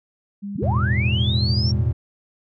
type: tone with pitch glide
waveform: sine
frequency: 201.1 to 203.8 Hz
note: G3 to G#3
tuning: +44 to -32 cents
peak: -27 dBFS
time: 0.42-1.82 s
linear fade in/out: 20 ms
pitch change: +24 cents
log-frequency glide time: 0.83-1.45 s
type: linear sweep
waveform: sine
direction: up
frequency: 87.31 to 5588 Hz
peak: -24 dBFS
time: 0.55-1.72 s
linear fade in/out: 10 ms
type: chord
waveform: triangle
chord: E suspended fourth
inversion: none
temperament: equal with one note detuned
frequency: 82.84 / 110 / 123.47 Hz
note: E2 / A2 / B2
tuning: +9 / 0 / 0 cents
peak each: -20 dBFS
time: 0.62-1.93 s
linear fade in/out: 10 ms
effects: tanh soft clip ceiling -4 dBFS